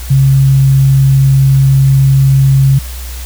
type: tone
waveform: sine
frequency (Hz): 135.4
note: C#3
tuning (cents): -40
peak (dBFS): -4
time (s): 0.1-2.79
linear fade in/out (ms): 10
effects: added 62 Hz sine -21 dBFS peak until 3.25 s + white hiss -30 dBFS RMS until 3.25 s

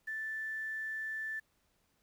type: tone with quantisation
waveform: sine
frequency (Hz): 1760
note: A6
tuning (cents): 0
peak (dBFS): -36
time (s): 0.07-1.4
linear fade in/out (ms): 10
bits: 10
effects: pink hiss -75 dBFS RMS until 2.02 s

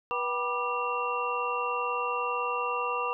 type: tone cluster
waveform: sine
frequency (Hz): 486.8 / 771 / 977 / 1187 / 2739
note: B4 / G5 / B5 / D6 / F7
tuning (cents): -25 / -29 / -19 / +18 / -34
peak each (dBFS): -34 / -39 / -33 / -31 / -36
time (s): 0.11-3.13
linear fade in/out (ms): 0
effects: none

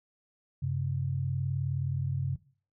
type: tone pair together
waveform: sine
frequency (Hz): 96.37 / 135.5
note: G2 / C#3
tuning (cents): -29 / -39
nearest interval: tritone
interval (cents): 590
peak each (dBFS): -33 / -29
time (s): 0.62-2.36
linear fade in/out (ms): 10
effects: noise-tail reverb RT60 0.4 s tail -17 dB re dry

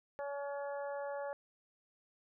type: harmonic tone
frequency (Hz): 282.9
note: C#4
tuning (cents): +35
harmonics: 2 / 3 / 4 / 5 / 6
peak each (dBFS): -39 / -45 / -52 / -53 / -52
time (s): 0.19-1.33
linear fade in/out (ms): 0
effects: none

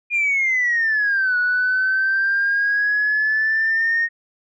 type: exponential two-way sweep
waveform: sine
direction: down then up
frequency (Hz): 2438 to 1464 to 1856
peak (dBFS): -15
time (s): 0.1-4.09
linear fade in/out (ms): 50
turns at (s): 1.37
effects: tanh soft clip ceiling -12 dBFS

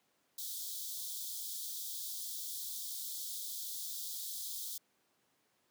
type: high-pass noise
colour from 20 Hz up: white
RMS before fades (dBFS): -42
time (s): 0.38-4.78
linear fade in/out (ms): 5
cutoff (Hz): 3300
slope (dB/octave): 96
effects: pink hiss -75 dBFS RMS until 5.7 s + high-pass 200 Hz 12 dB/octave

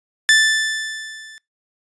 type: tone with level ramp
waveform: sawtooth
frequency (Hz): 1760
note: A6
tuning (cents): 0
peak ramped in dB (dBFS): -5 to -35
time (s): 0.29-1.38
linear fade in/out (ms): 0
effects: noise-tail reverb RT60 0.2 s tail -24 dB re dry + resampled to 22050 Hz

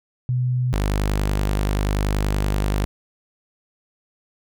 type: tone pair in turn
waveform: sine / sawtooth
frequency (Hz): 125.3 / 50.46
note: B2 / G#1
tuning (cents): +25 / -49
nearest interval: octave + major third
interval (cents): 1574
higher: first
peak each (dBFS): -18 / -15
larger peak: second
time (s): 0.29-0.73 / 0.73-2.85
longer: second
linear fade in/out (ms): 0
effects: none

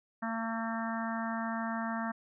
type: harmonic tone with a mistuned harmonic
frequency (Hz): 226.7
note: A#3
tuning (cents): -48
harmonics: 1 / 3 / 4 / 5 / 6 / 7 / 8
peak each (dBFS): -35 / -40 / -41 / -42 / -43 / -43 / -44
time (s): 0.22-2.12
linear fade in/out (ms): 10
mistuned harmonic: 6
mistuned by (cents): -20
effects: none

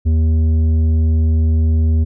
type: tone with tanh clipping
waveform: sine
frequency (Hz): 79.7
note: D#2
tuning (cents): +42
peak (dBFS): -12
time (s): 0.05-2.05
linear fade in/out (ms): 20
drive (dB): 8
effects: none

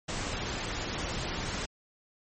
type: noise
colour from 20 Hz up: pink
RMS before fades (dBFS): -34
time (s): 0.08-1.66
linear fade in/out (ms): 10
effects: MP3 32 kbps

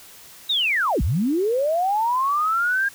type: linear two-way sweep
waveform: sine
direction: down then up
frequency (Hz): 3859 to 47.72 to 1630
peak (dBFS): -18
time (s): 0.49-2.89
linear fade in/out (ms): 10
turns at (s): 1.02
effects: white hiss -45 dBFS RMS until 2.94 s

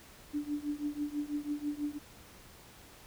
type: tone with tremolo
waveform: sine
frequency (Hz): 293.7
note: D4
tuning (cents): 0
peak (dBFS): -29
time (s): 0.33-1.99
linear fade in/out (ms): 20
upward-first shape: triangle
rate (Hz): 6.1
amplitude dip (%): 95
effects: pink hiss -55 dBFS RMS until 3.06 s

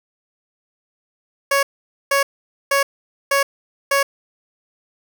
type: tone bursts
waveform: 15% pulse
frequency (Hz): 556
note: C#5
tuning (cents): +5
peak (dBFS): -8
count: 5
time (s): 1.51-4.03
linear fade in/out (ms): 5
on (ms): 120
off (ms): 480
effects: none

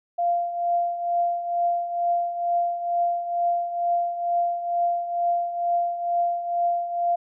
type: tone with tremolo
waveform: sine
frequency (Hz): 694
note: F5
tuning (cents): -11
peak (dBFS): -18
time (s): 0.18-7.16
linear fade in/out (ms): 10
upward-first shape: triangle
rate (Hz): 2.2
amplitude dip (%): 70
effects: none

